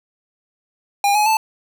square tone with pitch steps, 808 / 842.3 / 878.1 Hz, G#5 / G#5 / A5, -48 / +24 / -4 cents, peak -14 dBFS, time 1.04-1.37 s, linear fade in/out 2 ms, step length 110 ms, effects none

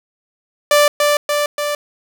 sawtooth tone with echo, 587.3 Hz, D5, in tune, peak -5 dBFS, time 0.71-0.88 s, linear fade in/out 2 ms, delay 290 ms, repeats 3, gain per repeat -3 dB, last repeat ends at 1.75 s, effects none

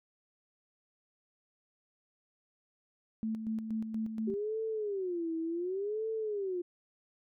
sine tone with tremolo, 220.7 Hz, A3, 5 cents sharp, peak -31 dBFS, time 3.23-4.34 s, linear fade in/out 0 ms, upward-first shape square, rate 4.2 Hz, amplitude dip 50%
sine tone with vibrato, 380 Hz, F#4, 46 cents sharp, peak -32 dBFS, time 4.27-6.62 s, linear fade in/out 10 ms, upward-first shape sine, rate 0.68 Hz, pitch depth 270 cents each way
effects none

